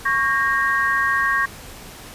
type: chord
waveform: sine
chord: G diminished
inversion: second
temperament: equal with one note detuned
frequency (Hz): 1108.7 / 1609.3 / 1864.7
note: Db6 / G6 / Bb6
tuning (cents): 0 / +45 / 0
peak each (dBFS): -21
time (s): 0.05-1.46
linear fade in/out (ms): 10
effects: pink hiss -39 dBFS RMS until 2.14 s + resampled to 32000 Hz